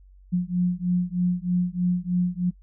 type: beating tone pair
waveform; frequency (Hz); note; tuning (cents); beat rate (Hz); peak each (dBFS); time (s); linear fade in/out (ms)
sine; 177 / 180.2; F3 / F#3; +23 / -45; 3.2; -24; 0.32-2.51; 20
effects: noise-tail reverb RT60 0.1 s tail -26 dB re dry + added 47 Hz sine -48 dBFS peak until 2.62 s